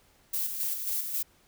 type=noise with tremolo; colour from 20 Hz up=violet; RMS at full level=-30 dBFS; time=0.33-1.23 s; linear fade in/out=10 ms; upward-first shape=square; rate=3.7 Hz; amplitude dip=45%; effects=pink hiss -63 dBFS RMS until 1.47 s